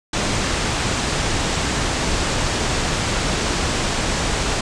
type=low-pass noise; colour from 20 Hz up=pink; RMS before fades=-21 dBFS; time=0.13-4.61 s; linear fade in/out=5 ms; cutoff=8500 Hz; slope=48 dB/octave; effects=none